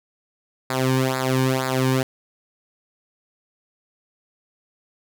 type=tone with flanger; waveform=sawtooth; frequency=130.6 Hz; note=C3; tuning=3 cents flat; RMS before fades=-21 dBFS; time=0.7-2.03 s; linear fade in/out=2 ms; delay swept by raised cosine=0.33 to 1.53 ms; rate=2.1 Hz; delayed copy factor=-0.85; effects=none